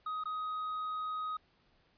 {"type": "tone with dropouts", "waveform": "triangle", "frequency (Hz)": 1256, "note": "D#6", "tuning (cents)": 16, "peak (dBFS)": -33, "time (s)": [0.06, 1.37], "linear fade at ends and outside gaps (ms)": 5, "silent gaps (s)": [0.238, 0.255], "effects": ["pink hiss -70 dBFS RMS until 1.97 s", "resampled to 11025 Hz"]}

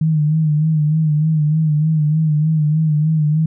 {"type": "tone with vibrato", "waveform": "sine", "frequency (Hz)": 154.4, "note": "D#3", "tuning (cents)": -13, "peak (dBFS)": -12, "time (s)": [0.01, 3.46], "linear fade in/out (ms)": 5, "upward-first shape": "sine", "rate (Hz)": 3.3, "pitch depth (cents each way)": 58, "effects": []}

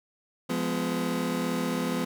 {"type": "chord", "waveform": "30% pulse", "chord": "F diminished", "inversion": "none", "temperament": "just", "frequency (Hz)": [174.61, 209.5, 251.4], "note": ["F3", "Ab3", "Cb4"], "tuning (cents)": [0, 15, 31], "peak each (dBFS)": [-29, -31, -27], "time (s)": [0.49, 2.05], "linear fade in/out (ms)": 10, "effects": []}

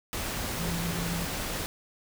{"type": "tone in noise", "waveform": "sine", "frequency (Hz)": 170.2, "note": "F3", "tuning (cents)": -44, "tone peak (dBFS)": -31, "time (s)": [0.59, 1.25], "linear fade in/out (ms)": 0, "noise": "pink", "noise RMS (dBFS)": -33, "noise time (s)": [0.13, 1.66], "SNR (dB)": -1, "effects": []}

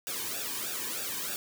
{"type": "noise with flanger", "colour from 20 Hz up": "white", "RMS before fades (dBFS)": -35, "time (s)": [0.07, 1.36], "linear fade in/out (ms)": 0, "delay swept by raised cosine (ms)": [0.95, 1.52], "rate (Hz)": 3.2, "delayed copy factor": -0.75, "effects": []}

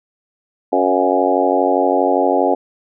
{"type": "harmonic tone with a mistuned harmonic", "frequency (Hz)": 92.5, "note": "F#2", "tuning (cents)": 0, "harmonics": [3, 4, 5, 6, 7, 8, 9], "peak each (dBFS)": [-20, -20, -20, -20, -20, -20, -20], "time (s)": [0.72, 2.55], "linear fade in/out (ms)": 10, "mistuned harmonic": 8, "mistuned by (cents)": -18, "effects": []}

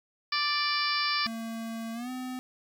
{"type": "harmonic tone", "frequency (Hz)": 587.3, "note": "D5", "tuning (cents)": 0, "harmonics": [2, 3, 4, 5, 6, 7, 8, 9], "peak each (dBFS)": [-31, -34, -33, -39, -39, -38, -32, -35], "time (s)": [0.32, 1.27], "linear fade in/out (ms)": 5}
{"type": "clicks", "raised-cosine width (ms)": 0.3, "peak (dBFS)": -34, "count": 2, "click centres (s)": [0.356, 0.383]}
{"type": "tone with pitch glide", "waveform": "square", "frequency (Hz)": [226.8, 254.6], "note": ["A#3", "C4"], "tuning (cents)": [-47, -47], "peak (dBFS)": -35, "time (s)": [1.26, 2.39], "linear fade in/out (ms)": 0, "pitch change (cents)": 200, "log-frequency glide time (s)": [1.93, 2.1]}
{"effects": ["10-bit"]}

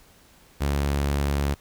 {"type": "tone", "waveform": "sawtooth", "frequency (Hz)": 70.9, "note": "C#2", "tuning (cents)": 40, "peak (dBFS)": -18, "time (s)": [0.6, 1.55], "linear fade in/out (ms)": 20, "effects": ["pink hiss -55 dBFS RMS until 1.6 s"]}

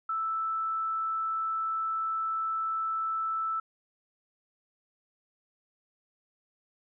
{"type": "tone", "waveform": "sine", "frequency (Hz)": 1318.5, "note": "E6", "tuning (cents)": 0, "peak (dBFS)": -28, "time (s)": [0.09, 3.6], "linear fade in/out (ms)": 5, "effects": []}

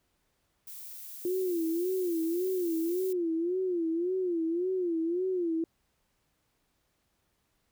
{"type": "noise", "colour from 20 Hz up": "violet", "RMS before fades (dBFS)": -44, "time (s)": [0.67, 3.13], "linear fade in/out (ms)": 5}
{"type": "tone with vibrato", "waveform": "sine", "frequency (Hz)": 349.2, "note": "F4", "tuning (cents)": 0, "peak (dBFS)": -27, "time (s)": [1.25, 5.64], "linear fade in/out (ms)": 2, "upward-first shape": "sine", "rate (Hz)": 1.8, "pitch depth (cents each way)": 130}
{"effects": ["pink hiss -75 dBFS RMS until 7.71 s"]}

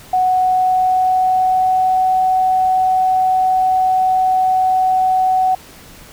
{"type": "tone with pitch glide", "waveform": "sine", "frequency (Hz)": [740, 748.2], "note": ["F#5", "F#5"], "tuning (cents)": [0, 19], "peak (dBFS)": -11, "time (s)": [0.13, 5.55], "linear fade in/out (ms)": 5, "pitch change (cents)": 19, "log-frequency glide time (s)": [0.25, 2.07], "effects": ["pink hiss -40 dBFS RMS until 6.12 s"]}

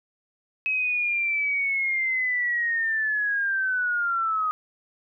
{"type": "linear sweep", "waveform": "sine", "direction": "down", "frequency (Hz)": [2559, 1244.5], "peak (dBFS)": -22, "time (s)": [0.66, 4.51], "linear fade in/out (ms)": 0, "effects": []}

